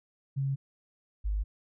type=tone pair in turn; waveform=sine; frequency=136.7 / 51.2 Hz; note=C#3 / G#1; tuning=-24 / -24 cents; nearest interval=octave + perfect fourth; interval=1700 cents; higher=first; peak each=-27 dBFS; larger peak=neither; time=0.36-0.56 / 1.24-1.44 s; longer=neither; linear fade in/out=20 ms; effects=none